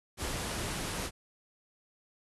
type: low-pass noise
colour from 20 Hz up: pink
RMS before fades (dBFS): -36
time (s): 0.17-1.11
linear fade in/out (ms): 50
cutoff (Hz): 12000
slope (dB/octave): 96
effects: none